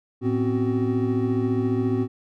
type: tone cluster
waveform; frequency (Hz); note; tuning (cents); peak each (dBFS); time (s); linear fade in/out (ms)
triangle; 110.8 / 252.1 / 266.6 / 375.1; A2 / B3 / C4 / F#4; +13 / +36 / +33 / +24; -24; 0.21-2.08; 50
effects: none